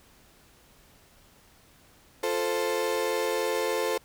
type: chord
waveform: 35% pulse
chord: F major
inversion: none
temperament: equal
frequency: 349.2 / 440 / 523.3 Hz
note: F4 / A4 / C5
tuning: 0 / 0 / 0 cents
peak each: -32 / -27 / -28 dBFS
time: 2.23-3.98 s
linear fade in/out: 5 ms
effects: pink hiss -58 dBFS RMS until 4.04 s